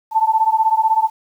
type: beating tone pair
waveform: sine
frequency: 877 / 893 Hz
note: A5 / A5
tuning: -6 / +25 cents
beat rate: 16 Hz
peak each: -15 / -16 dBFS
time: 0.11-1.1 s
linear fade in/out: 50 ms
effects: 8-bit